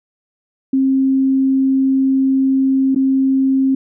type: tone with dropouts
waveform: sine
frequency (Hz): 266.9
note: C4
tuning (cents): +35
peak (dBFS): -11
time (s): 0.73-3.75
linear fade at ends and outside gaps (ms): 5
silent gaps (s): 2.948-2.959
effects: none